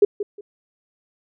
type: tone with echo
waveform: sine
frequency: 409.9 Hz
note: G#4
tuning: 23 cents flat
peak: -8 dBFS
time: 0.02-0.05 s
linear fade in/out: 5 ms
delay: 180 ms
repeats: 2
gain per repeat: -13 dB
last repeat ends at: 0.41 s
effects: none